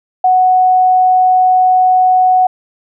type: tone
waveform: sine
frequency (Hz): 740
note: F#5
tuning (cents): 0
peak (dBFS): -6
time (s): 0.24-2.47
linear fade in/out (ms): 5
effects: none